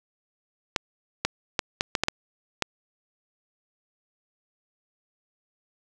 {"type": "clicks", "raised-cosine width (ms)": 0.2, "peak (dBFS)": -5, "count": 8, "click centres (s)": [0.762, 1.25, 1.592, 1.809, 1.952, 2.036, 2.084, 2.623], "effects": []}